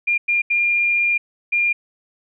sine tone bursts at uneven times, 2405 Hz, D7, 41 cents sharp, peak -15 dBFS, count 4, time 0.07-0.18 / 0.28-0.42 / 0.5-1.18 / 1.52-1.73 s, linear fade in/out 10 ms, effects none

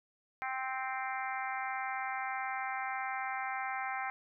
harmonic tone, 261.6 Hz, C4, in tune, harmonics 3 / 4 / 5 / 6 / 7 / 8 / 9, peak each -38 / -43 / -43 / -43 / -46 / -42 / -48 dBFS, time 0.42-4.1 s, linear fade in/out 0 ms, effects none

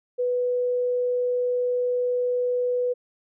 sine tone, 493.9 Hz, B4, in tune, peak -21 dBFS, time 0.18-2.94 s, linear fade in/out 20 ms, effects none

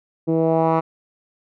10% pulse tone with low-pass filter sweep, 162.2 Hz, E3, 28 cents flat, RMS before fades -18 dBFS, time 0.27-0.81 s, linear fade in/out 20 ms, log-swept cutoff 360 to 1300 Hz, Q 1.9, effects none

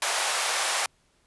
pink high-pass noise, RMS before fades -26 dBFS, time 0.02-0.86 s, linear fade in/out 2 ms, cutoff 640 Hz, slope 24 dB/octave, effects pink hiss -66 dBFS RMS until 1.26 s + resampled to 24000 Hz

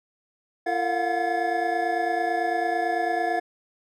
triangle tone cluster, 339.9 / 452.3 / 700 / 729 / 1715 Hz, F4 / A4 / F5 / F#5 / A6, -47 / +48 / +4 / -26 / -45 cents, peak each -29 / -30 / -25 / -25 / -30 dBFS, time 0.66-3.4 s, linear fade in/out 10 ms, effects none

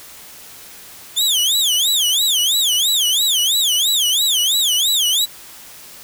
sawtooth tone with vibrato, 3387 Hz, G#7, 33 cents sharp, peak -11 dBFS, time 1.16-5.26 s, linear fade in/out 20 ms, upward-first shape sine, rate 3 Hz, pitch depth 260 cents each way, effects white hiss -39 dBFS RMS until 6.03 s

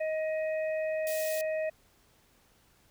harmonic tone, 628 Hz, D#5, 16 cents sharp, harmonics 1 / 3 / 4, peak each -29 / -42 / -44 dBFS, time 0-1.7 s, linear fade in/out 10 ms
white high-pass noise, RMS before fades -40 dBFS, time 1.07-1.41 s, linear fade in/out 0 ms, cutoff 3700 Hz, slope 12 dB/octave
effects pink hiss -65 dBFS RMS until 2.9 s

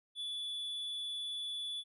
triangle tone, 3447 Hz, A7, 36 cents flat, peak -36 dBFS, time 0.15-1.84 s, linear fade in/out 50 ms, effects resampled to 32000 Hz

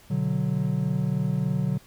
triangle chord, B minor, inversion none, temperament equal, 123.47 / 146.83 / 185 Hz, B2 / D3 / F#3, 0 / 0 / 0 cents, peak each -27 / -24 / -25 dBFS, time 0.1-1.78 s, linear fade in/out 10 ms, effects pink hiss -54 dBFS RMS until 1.86 s

